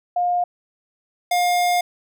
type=tone pair in turn; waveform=sine / square; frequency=710 / 710 Hz; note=F5 / F5; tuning=+28 / +28 cents; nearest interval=unison; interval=0 cents; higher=neither; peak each=-17 dBFS; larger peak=neither; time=0.16-0.44 / 1.31-1.81 s; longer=second; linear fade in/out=5 ms; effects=none